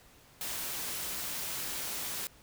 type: noise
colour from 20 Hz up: white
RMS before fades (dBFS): -37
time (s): 0.41-2.27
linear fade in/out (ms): 0
effects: pink hiss -59 dBFS RMS until 2.42 s